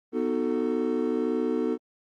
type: chord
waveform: triangle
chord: B dominant seventh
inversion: none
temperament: just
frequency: 246.9 / 308.7 / 370.4 / 444.5 Hz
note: B3 / D#4 / F#4 / A4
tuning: 0 / -14 / +2 / +18 cents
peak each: -27 / -28 / -29 / -27 dBFS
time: 0.12-1.78 s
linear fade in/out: 50 ms
effects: Opus 24 kbps